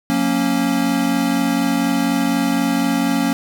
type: chord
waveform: square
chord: F# major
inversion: none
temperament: equal with one note detuned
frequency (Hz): 180.67 / 233.1 / 277.2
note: F#3 / A#3 / C#4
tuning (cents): -41 / 0 / 0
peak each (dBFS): -24 / -21 / -19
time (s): 0.1-3.33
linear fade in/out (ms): 0
effects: none